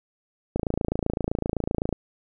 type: click train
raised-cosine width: 2 ms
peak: -11 dBFS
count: 39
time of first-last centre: 0.56-1.927 s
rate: 27.8 Hz
effects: none